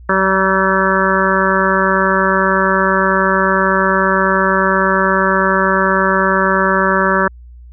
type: harmonic tone with a mistuned harmonic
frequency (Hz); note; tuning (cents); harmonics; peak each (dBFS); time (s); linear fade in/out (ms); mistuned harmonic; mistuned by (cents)
191.3; G3; -42; 1 / 2 / 3 / 5 / 6 / 7 / 8 / 9; -19 / -19 / -19 / -19 / -19 / -19 / -19 / -19; 0.09-7.28; 5; 1; -20
effects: added 60 Hz sine -34 dBFS peak until 7.72 s